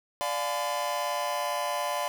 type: chord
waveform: 45% pulse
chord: D diminished seventh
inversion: none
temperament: just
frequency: 587.3 / 704.8 / 845.8 / 1014.9 Hz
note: D5 / F5 / Ab5 / Cb6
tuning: 0 / +16 / +31 / +47 cents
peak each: -33 / -34 / -37 / -32 dBFS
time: 0.21-2.08 s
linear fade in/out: 0 ms
effects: none